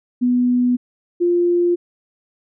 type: tone pair in turn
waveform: sine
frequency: 246.9 / 349.2 Hz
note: B3 / F4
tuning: 0 / 0 cents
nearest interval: tritone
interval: 600 cents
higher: second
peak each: -13 dBFS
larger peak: neither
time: 0.21-0.77 / 1.2-1.76 s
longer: neither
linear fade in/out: 20 ms
effects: none